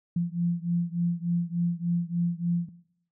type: beating tone pair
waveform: sine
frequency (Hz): 170.9 / 174.3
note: F3 / F3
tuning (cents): -37 / -3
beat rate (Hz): 3.4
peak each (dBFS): -28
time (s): 0.16-2.69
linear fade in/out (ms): 5
effects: noise-tail reverb RT60 0.7 s tail -17 dB re dry